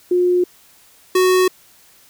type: tone pair in turn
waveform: sine / square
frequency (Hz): 357.9 / 369.5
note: F4 / F#4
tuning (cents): +42 / -2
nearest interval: minor second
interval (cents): 56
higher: second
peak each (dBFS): -12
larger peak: neither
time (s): 0.11-0.44 / 1.15-1.48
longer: neither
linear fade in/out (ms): 5
effects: white hiss -50 dBFS RMS until 2.09 s